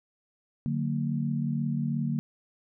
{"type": "chord", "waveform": "sine", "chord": "D augmented", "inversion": "none", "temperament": "just", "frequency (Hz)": [146.83, 183.54, 229.4], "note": ["D3", "F#3", "A#3"], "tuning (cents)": [0, -14, -28], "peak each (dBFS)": [-29, -34, -30], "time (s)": [0.66, 2.19], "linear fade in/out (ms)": 0, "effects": []}